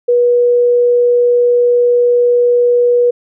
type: tone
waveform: sine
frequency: 484.7 Hz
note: B4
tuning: 32 cents flat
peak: -7 dBFS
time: 0.08-3.11 s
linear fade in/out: 10 ms
effects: none